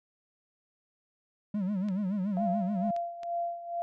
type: tone with vibrato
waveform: triangle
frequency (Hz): 196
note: G3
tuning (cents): 0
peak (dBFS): -26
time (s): 1.54-2.91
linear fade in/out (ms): 5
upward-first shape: sine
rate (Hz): 7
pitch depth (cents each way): 140
type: clicks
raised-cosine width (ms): 0.2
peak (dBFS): -30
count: 3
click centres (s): 1.886 / 2.964 / 3.233
type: tone with tremolo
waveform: sine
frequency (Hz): 688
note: F5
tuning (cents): -26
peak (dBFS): -28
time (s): 2.37-3.82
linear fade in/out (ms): 0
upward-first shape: sine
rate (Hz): 2.2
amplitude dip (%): 75
effects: none